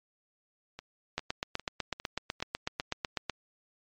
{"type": "two click trains", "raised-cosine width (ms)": 0.2, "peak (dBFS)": [-24, -13], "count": [6, 18], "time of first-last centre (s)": [[0.79, 2.806], [1.18, 3.297]], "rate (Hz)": [2.48, 8.03], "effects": ["low-pass 6000 Hz 12 dB/octave", "MP3 64 kbps"]}